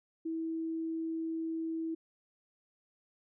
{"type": "tone", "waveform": "sine", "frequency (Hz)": 325.1, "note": "E4", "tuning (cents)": -24, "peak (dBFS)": -33, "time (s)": [0.25, 1.95], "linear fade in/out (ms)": 10, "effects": []}